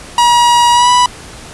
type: tone with pitch glide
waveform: 45% pulse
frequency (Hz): 958 to 984.9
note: A#5 to B5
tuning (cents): +47 to -5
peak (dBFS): -6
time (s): 0.18-1.06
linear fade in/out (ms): 2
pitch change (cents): +48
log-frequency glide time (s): 0.72-0.9
effects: pink hiss -32 dBFS RMS until 1.53 s + resampled to 24000 Hz